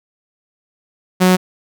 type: tone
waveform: sawtooth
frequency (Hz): 183.8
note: F#3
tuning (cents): -11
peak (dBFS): -5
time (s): 1.2-1.37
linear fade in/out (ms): 20
effects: none